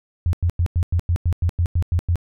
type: tone bursts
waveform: sine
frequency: 86.3 Hz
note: F2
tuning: 20 cents flat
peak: -15 dBFS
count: 12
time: 0.26-2.157 s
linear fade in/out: 0 ms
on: 71 ms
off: 95 ms
effects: none